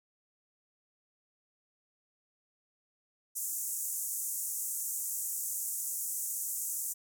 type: band-pass noise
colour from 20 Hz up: pink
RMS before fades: -36 dBFS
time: 3.35-6.94 s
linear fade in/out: 20 ms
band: 6700 to 16000 Hz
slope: 48 dB/octave
effects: none